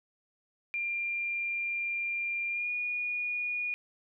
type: tone with pitch glide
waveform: sine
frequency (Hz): 2389 to 2446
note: D7 to D#7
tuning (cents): +29 to -30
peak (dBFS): -30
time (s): 0.74-3.74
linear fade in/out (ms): 0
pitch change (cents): +41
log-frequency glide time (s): 2.49-2.71
effects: none